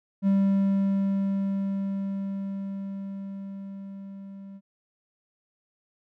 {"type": "tone with level ramp", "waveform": "triangle", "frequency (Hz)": 196, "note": "G3", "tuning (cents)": 0, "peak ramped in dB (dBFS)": [-16, -38], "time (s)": [0.22, 4.61], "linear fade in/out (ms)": 50, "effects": []}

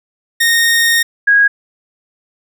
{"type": "tone pair in turn", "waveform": ["sawtooth", "sine"], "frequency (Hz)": [1851, 1646.2], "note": ["A#6", "G#6"], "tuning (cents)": [-13, -16], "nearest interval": "major second", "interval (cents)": 203, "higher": "first", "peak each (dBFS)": -6, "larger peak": "neither", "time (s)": [[0.4, 1.03], [1.27, 1.48]], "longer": "first", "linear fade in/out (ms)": 10, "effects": []}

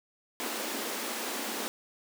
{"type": "high-pass noise", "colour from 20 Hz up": "pink", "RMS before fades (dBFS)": -35, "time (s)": [0.4, 1.68], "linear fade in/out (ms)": 0, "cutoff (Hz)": 210, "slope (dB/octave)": 96, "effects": []}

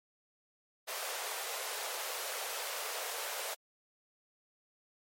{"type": "high-pass noise", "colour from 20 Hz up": "pink", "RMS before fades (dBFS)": -39, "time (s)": [0.87, 3.55], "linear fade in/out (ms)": 20, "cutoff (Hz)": 450, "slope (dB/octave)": 48, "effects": ["MP3 64 kbps"]}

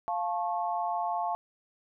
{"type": "chord", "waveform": "sine", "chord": "F augmented", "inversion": "none", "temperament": "just", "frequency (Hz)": [698.5, 873.1, 1091.3], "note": ["F5", "A5", "C#6"], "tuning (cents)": [0, -14, -27], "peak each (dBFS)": [-31, -32, -36], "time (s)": [0.08, 1.35], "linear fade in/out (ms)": 0, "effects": []}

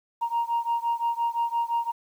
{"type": "beating tone pair", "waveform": "sine", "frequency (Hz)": [932.3, 938.1], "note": ["A#5", "A#5"], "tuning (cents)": [0, 11], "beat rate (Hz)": 5.8, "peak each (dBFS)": [-25, -26], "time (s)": [0.21, 1.92], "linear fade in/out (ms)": 20, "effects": ["tanh soft clip ceiling -19 dBFS", "9-bit"]}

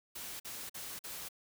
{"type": "noise bursts", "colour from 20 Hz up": "white", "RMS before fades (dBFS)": -44, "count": 4, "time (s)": [0.15, 1.288], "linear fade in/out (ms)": 10, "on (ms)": 250, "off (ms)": 46, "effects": []}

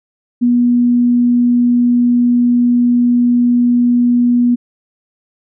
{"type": "tone", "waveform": "sine", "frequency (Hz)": 242.4, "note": "B3", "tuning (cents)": -32, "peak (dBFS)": -8, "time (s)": [0.41, 4.56], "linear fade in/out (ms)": 20, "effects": []}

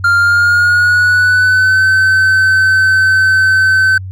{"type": "tone with pitch glide", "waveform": "triangle", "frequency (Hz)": [1396.9, 1532.2], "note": ["F6", "G6"], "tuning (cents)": [0, -40], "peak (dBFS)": -5, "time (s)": [0.04, 3.98], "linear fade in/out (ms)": 5, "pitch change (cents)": 160, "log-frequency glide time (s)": [0.17, 1.84], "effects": ["added 94 Hz sine -22 dBFS peak until 4.11 s"]}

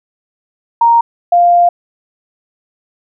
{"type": "tone pair in turn", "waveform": "sine", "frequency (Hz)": [932.3, 698.4], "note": ["A#5", "F5"], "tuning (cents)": [0, 0], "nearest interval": "perfect fourth", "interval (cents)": 500, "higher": "first", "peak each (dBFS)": -5, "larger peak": "neither", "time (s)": [[0.81, 1.01], [1.32, 1.69]], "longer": "second", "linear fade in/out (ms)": 5, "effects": []}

